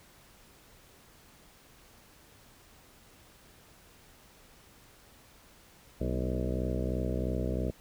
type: harmonic tone with a mistuned harmonic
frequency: 63 Hz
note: B1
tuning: 35 cents sharp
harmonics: 1 / 2 / 3 / 4 / 5 / 6 / 7 / 8 / 9 / 10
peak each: -33 / -36 / -38 / -39 / -40 / -41 / -41 / -42 / -43 / -43 dBFS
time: 6-7.71 s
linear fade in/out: 10 ms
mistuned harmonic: 4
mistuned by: -67 cents
effects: pink hiss -58 dBFS RMS until 7.8 s